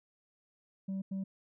sine tone bursts at uneven times, 192.7 Hz, G3, 29 cents flat, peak -31 dBFS, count 2, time 0.88-1.02 / 1.11-1.24 s, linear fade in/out 10 ms, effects tanh soft clip ceiling -33 dBFS

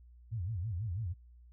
sine tone with vibrato, 98.7 Hz, G2, 12 cents sharp, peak -34 dBFS, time 0.31-1.14 s, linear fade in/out 20 ms, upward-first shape sine, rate 6.1 Hz, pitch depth 290 cents each way, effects noise-tail reverb RT60 0.1 s tail -23 dB re dry + added 60 Hz sine -54 dBFS peak until 1.52 s

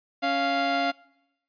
sawtooth tone pair together, 277.2 / 696.3 Hz, C#4 / F5, 0 / -5 cents, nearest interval octave + major third, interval 1595 cents, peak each -25 / -20 dBFS, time 0.22-0.92 s, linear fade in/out 20 ms, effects noise-tail reverb RT60 0.9 s tail -24 dB re dry + resampled to 11025 Hz

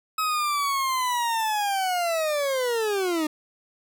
40% pulse linear sweep, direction down, 1281 to 299.5 Hz, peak -22 dBFS, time 0.18-3.27 s, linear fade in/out 5 ms, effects none

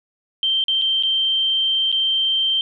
sine tone with dropouts, 3136 Hz, G7, in tune, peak -16 dBFS, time 0.43-2.61 s, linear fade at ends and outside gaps 1 ms, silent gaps 0.64-0.682 / 0.815-0.82 / 1.026-1.034 / 1.917-1.925 s, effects none

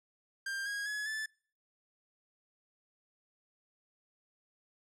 45% pulse tone with pitch steps, 1591 / 1641.4 / 1693.4 / 1747.1 Hz, G6 / G#6 / G#6 / A6, +25 / -21 / +33 / -13 cents, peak -35 dBFS, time 0.46-1.26 s, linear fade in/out 5 ms, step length 200 ms, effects noise-tail reverb RT60 0.5 s tail -26 dB re dry + low-pass 10000 Hz 12 dB/octave

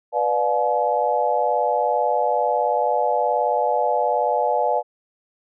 sine chord, B diminished seventh, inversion none, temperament just, 493.9 / 592.7 / 711.2 / 853.4 Hz, B4 / D5 / F5 / Ab5, 0 / +16 / +31 / +47 cents, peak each -24 / -23 / -23 / -22 dBFS, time 0.12-4.83 s, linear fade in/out 50 ms, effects none

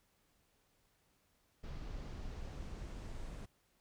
brown noise with low-pass filter sweep, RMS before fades -45 dBFS, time 1.63-3.46 s, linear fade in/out 10 ms, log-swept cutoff 5000 to 9200 Hz, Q 1.2, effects pink hiss -75 dBFS RMS until 3.8 s

